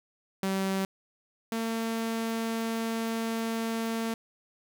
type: tone pair in turn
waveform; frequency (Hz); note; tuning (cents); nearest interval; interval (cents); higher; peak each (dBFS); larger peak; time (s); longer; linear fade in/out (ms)
sawtooth; 192.5 / 226.6; G3 / A#3; -31 / -49; minor third; 282; second; -23 / -25; first; 0.43-0.85 / 1.52-4.14; second; 2
effects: none